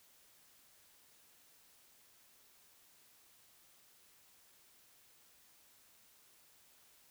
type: silence
effects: white hiss -66 dBFS RMS until 7.1 s